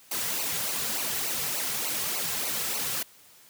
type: noise with flanger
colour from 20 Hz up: white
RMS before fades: -30 dBFS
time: 0.11-3.03 s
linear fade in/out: 5 ms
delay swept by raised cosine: 0.57 to 3.37 ms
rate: 3.4 Hz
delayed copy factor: -0.75
effects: white hiss -55 dBFS RMS until 3.49 s + high-pass 60 Hz 12 dB/octave